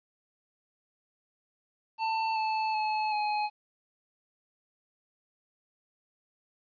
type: tone with pitch steps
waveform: square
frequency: 891 / 876 / 860 / 841 Hz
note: A5 / A5 / A5 / G#5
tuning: +22 / -8 / -40 / +22 cents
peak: -28 dBFS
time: 1.98-3.5 s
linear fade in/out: 50 ms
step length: 380 ms
effects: resampled to 11025 Hz + 11-bit